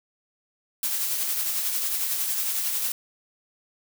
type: noise with tremolo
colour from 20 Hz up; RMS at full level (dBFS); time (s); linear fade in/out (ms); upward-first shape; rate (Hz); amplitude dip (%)
blue; -25; 0.83-2.92; 2; triangle; 11; 40
effects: none